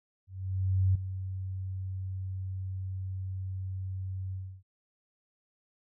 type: tone with ADSR envelope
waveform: sine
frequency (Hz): 94.4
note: F#2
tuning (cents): +35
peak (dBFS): -21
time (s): 0.27-4.63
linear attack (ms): 680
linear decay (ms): 6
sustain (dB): -12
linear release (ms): 300
effects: none